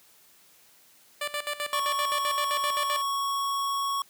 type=tone with tremolo; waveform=10% pulse; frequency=587.3 Hz; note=D5; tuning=in tune; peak=-20 dBFS; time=1.21-3.02 s; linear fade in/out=5 ms; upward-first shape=square; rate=7.7 Hz; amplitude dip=80%
type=tone; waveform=square; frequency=1108.7 Hz; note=C#6; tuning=in tune; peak=-27 dBFS; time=1.73-4.02 s; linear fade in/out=2 ms
effects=white hiss -58 dBFS RMS until 4.09 s + high-pass 100 Hz 12 dB/octave